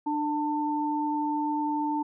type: tone pair together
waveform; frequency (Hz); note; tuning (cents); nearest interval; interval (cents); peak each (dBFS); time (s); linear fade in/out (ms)
sine; 298.5 / 893.5; D4 / A5; +28 / +26; octave + perfect fifth; 1898; -28; 0.06-2.03; 10
effects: none